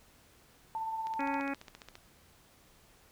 sine tone with tremolo, 890 Hz, A5, 20 cents sharp, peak -32 dBFS, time 0.75-1.4 s, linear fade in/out 0 ms, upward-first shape sine, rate 17 Hz, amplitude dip 35%
click train, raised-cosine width 0.2 ms, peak -30 dBFS, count 14, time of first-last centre 1.07-1.954 s, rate 14.7 Hz
harmonic tone, 277.2 Hz, C#4, in tune, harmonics 1 / 2 / 3 / 4 / 5 / 6 / 7 / 8 / 9, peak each -35 / -42 / -41 / -47 / -44 / -44 / -47 / -46 / -45 dBFS, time 1.19-1.54 s, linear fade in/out 5 ms
effects pink hiss -62 dBFS RMS until 3.11 s

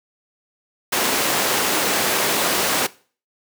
pink high-pass noise, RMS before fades -20 dBFS, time 0.92-2.87 s, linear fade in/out 10 ms, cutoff 310 Hz, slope 12 dB/octave, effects noise-tail reverb RT60 0.4 s tail -20 dB re dry

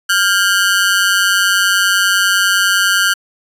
sawtooth ring-modulated tone, 1500 Hz, F#6, 23 cents sharp, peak -4 dBFS, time 0.09-3.14 s, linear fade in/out 10 ms, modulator 94.9 Hz, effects resampled to 32000 Hz

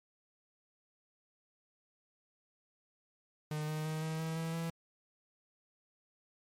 45% pulse tone with pitch steps, 152.4 / 154.53 / 156.68 / 158.87 / 161.09 / 163.34 / 165.62 Hz, D#3 / D#3 / D#3 / D#3 / E3 / E3 / E3, -36 / -12 / +12 / +36 / -40 / -16 / +8 cents, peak -35 dBFS, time 3.51-4.7 s, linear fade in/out 2 ms, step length 170 ms, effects MP3 64 kbps

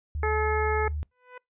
sine tone with pitch glide, 74.7 to 75.13 Hz, D2 to D2, +30 to +40 cents, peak -28 dBFS, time 0.15-1.03 s, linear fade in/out 0 ms, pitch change +10 cents, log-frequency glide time 0.62-0.83 s
harmonic tone, 429.9 Hz, A4, 40 cents flat, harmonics 1 / 2 / 3 / 4 / 5, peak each -27 / -30 / -32 / -33 / -34 dBFS, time 0.23-0.88 s, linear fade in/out 2 ms
15% pulse tone with exponential growth, 498.9 Hz, B4, 17 cents sharp, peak -32 dBFS, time 1.11-1.38 s, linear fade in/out 5 ms, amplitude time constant 58 ms
effects noise-tail reverb RT60 0.2 s tail -26 dB re dry + resampled to 8000 Hz

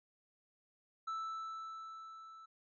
triangle tone with level ramp, 1318.5 Hz, E6, in tune, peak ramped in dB -35 to -51 dBFS, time 1.07-2.46 s, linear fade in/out 10 ms, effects resampled to 16000 Hz

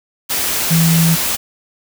sine tone in noise, 164.9 Hz, E3, 1 cent sharp, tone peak -10 dBFS, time 0.7-1.16 s, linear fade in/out 20 ms, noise white, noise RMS -18 dBFS, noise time 0.29-1.37 s, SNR +5 dB, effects none

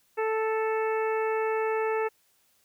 harmonic tone, 440 Hz, A4, in tune, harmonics 1 / 2 / 3 / 4 / 5 / 6, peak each -26 / -32 / -36 / -38 / -40 / -42 dBFS, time 0.17-2.09 s, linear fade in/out 20 ms, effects white hiss -67 dBFS RMS until 2.64 s

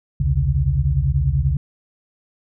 sine tone cluster, 62.7 / 79.3 / 131.3 / 141.5 Hz, B1 / D#2 / C3 / C#3, +27 / +33 / +6 / +36 cents, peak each -21 dBFS, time 0.2-1.57 s, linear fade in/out 5 ms, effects none

